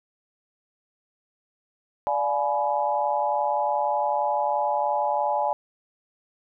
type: chord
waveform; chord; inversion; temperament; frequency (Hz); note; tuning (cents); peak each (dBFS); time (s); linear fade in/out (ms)
sine; D diminished seventh; none; equal with one note detuned; 587.3 / 698.5 / 844.6 / 987.8; D5 / F5 / Ab5 / Cb6; 0 / 0 / +29 / 0; -27 / -30 / -24 / -30; 2.07-5.53; 0
effects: none